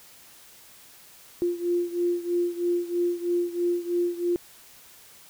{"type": "beating tone pair", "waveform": "sine", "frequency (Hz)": [348.3, 351.4], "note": ["F4", "F4"], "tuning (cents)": [-5, 11], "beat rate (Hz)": 3.1, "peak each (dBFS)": [-25, -28], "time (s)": [1.42, 4.36], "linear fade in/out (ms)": 0, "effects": ["white hiss -51 dBFS RMS until 5.29 s"]}